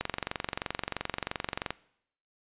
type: click train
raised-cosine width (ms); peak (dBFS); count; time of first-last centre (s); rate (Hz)
0.3; -14; 40; 0.01-1.706; 23
effects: noise-tail reverb RT60 0.7 s tail -20 dB re dry + resampled to 8000 Hz